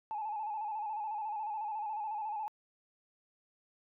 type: tone with vibrato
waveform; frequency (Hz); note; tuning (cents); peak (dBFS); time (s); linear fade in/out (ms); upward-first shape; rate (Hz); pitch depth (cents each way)
sine; 854; G#5; +48; -34; 0.11-2.48; 0; square; 14; 51
effects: tanh soft clip ceiling -30 dBFS